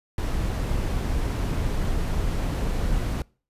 brown noise, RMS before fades -25 dBFS, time 0.18-3.22 s, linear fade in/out 2 ms, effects noise-tail reverb RT60 0.4 s tail -25 dB re dry + resampled to 32000 Hz

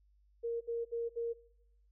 sine tone bursts, 466.2 Hz, A#4, in tune, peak -33 dBFS, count 4, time 0.43-1.336 s, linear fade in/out 20 ms, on 180 ms, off 62 ms, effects noise-tail reverb RT60 0.8 s tail -21 dB re dry + added 50 Hz sine -65 dBFS peak until 1.91 s

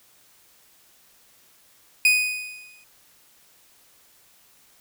40% pulse tone with exponential decay, 2489 Hz, D#7, in tune, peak -12 dBFS, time 2.05-2.84 s, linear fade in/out 2 ms, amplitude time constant 170 ms, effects white hiss -57 dBFS RMS until 4.8 s

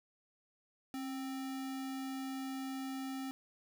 sine tone with sample-and-hold, 267.7 Hz, C4, 40 cents sharp, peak -38 dBFS, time 0.94-3.31 s, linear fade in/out 0 ms, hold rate 1050 Hz, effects none

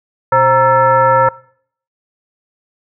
sine tone with frequency modulation, 932.3 Hz, A#5, in tune, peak -7 dBFS, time 0.32-1.29 s, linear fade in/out 5 ms, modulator 404 Hz, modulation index 1.3, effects noise-tail reverb RT60 0.6 s tail -22 dB re dry

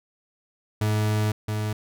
40% pulse tone pair in turn, 106.7 / 106.7 Hz, G#2 / G#2, +47 / +47 cents, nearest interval unison, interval 0 cents, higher neither, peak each -20 / -24 dBFS, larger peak first, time 0.81-1.32 / 1.48-1.73 s, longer first, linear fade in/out 5 ms, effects none

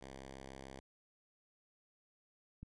5% pulse tone, 66.8 Hz, C2, 36 cents sharp, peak -38 dBFS, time 0.01-0.8 s, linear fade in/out 5 ms
click, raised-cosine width 5 ms, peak -36 dBFS, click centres 2.63 s
effects resampled to 22050 Hz

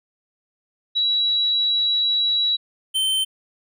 sine / square tone pair in turn, 3902 / 3097 Hz, B7 / G7, -22 / -22 cents, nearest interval major third, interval 400 cents, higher first, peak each -17 / -19 dBFS, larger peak first, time 0.95-2.57 / 2.94-3.25 s, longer first, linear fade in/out 20 ms, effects none

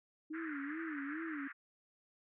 sine tone with vibrato, 302.3 Hz, D#4, 50 cents flat, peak -40 dBFS, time 0.3-1.48 s, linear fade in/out 10 ms, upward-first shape sine, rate 2.4 Hz, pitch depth 150 cents each way
white band-pass noise, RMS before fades -47 dBFS, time 0.33-1.53 s, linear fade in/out 20 ms, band 1300 to 1900 Hz, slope 48 dB/octave
effects none

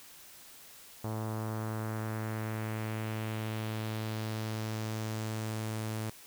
sawtooth tone with low-pass filter sweep, 109.5 Hz, A2, 8 cents flat, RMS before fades -36 dBFS, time 1.04-6.1 s, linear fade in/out 5 ms, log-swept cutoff 980 to 12000 Hz, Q 1.5, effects white hiss -53 dBFS RMS until 6.26 s

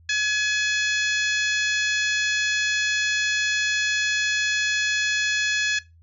harmonic tone, 846 Hz, G#5, 32 cents sharp, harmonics 2 / 3 / 4 / 5 / 6 / 7 / 8, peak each -23 / -27 / -29 / -31 / -33 / -34 / -35 dBFS, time 0.09-5.79 s, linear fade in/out 5 ms, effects noise-tail reverb RT60 0.2 s tail -18 dB re dry + added 83 Hz sine -50 dBFS peak until 6.02 s

